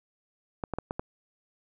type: clicks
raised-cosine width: 1 ms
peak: -17 dBFS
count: 5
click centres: 0.638 / 0.737 / 0.786 / 0.909 / 0.995 s
effects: none